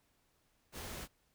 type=noise; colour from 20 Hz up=pink; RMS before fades=-45 dBFS; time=0.72-1.08 s; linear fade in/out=50 ms; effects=pink hiss -75 dBFS RMS until 1.34 s